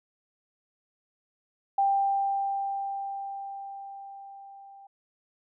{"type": "tone with level ramp", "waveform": "sine", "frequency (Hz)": 790, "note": "G5", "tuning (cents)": 13, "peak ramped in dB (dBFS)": [-20, -47], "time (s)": [1.78, 4.87], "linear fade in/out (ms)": 5, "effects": []}